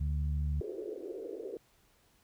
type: harmonic tone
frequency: 73.42 Hz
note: D2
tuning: in tune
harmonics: 1 / 2 / 3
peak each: -30 / -37 / -50 dBFS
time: 0-0.61 s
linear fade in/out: 10 ms
type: band-pass noise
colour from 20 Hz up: white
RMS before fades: -41 dBFS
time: 0.61-1.57 s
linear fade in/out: 2 ms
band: 350 to 470 Hz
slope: 48 dB/octave
effects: pink hiss -68 dBFS RMS until 2.23 s